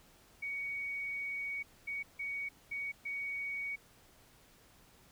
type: tone bursts at uneven times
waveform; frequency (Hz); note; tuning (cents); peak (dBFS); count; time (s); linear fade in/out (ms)
sine; 2242; C#7; +19; -36; 5; 0.42-1.63 / 1.87-2.03 / 2.19-2.49 / 2.71-2.92 / 3.05-3.76; 10
effects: pink hiss -63 dBFS RMS until 5.11 s